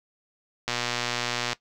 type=click train; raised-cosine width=0.2 ms; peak=-9 dBFS; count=103; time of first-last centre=0.68-1.53 s; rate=120 Hz; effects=noise-tail reverb RT60 0.1 s tail -17 dB re dry